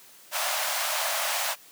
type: high-pass noise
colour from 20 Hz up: pink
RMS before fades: -28 dBFS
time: 0.31-1.56 s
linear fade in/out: 50 ms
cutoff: 570 Hz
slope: 96 dB/octave
effects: white hiss -52 dBFS RMS until 1.71 s + high-pass 150 Hz 12 dB/octave